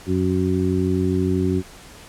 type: harmonic tone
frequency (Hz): 92.5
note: F#2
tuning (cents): 0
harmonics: 1 / 2 / 3 / 4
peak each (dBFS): -23 / -23 / -23 / -23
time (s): 0.06-1.63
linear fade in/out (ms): 50
effects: pink hiss -43 dBFS RMS until 2.08 s + low-pass 11000 Hz 12 dB/octave